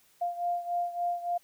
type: beating tone pair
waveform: sine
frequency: 698.5 / 702 Hz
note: F5 / F5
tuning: 0 / +9 cents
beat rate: 3.5 Hz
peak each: -30 / -34 dBFS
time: 0.21-1.38 s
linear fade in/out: 10 ms
effects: white hiss -64 dBFS RMS until 1.43 s